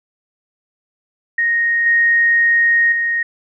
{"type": "tone with level steps", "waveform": "sine", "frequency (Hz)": 1864.7, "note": "A#6", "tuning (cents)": 0, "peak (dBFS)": [-13, -10, -15], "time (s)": [1.38, 3.23], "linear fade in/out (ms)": 5, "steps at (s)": [1.86, 2.92], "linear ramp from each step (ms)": 2, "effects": []}